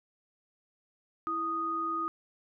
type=tone pair together; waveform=sine; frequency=329.6 / 1240.8 Hz; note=E4 / D#6; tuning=0 / -5 cents; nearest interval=octave + major seventh; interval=2295 cents; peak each=-38 / -30 dBFS; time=1.27-2.08 s; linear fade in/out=0 ms; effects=none